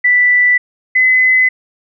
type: tone pair in turn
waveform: sine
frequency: 1976 / 2026 Hz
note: B6 / B6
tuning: 0 / +44 cents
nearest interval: unison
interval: 44 cents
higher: second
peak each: -7 dBFS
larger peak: neither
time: 0.04-0.58 / 0.95-1.49 s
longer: neither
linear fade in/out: 10 ms
effects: none